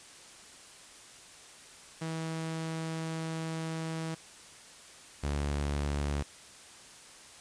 sawtooth tone pair in turn, 161.7 / 72.03 Hz, E3 / D2, -33 / -33 cents, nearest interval octave + major second, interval 1400 cents, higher first, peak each -30 / -26 dBFS, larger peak second, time 2.01-4.15 / 5.23-6.23 s, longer first, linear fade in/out 10 ms, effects white hiss -52 dBFS RMS until 7.4 s + resampled to 22050 Hz

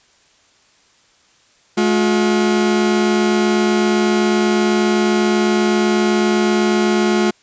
40% pulse tone pair together, 213.2 / 358.5 Hz, G#3 / F4, +46 / +45 cents, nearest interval major sixth, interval 899 cents, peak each -15 dBFS, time 1.77-7.31 s, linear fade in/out 10 ms, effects white hiss -54 dBFS RMS until 7.42 s + resampled to 16000 Hz

